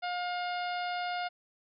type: harmonic tone with a mistuned harmonic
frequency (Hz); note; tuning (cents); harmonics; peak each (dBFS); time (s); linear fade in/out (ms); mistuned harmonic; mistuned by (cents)
712; F5; +33; 1 / 2 / 3 / 4 / 5 / 6 / 7; -33 / -39 / -43 / -45 / -47 / -49 / -50; 0.02-1.29; 20; 7; -33
effects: none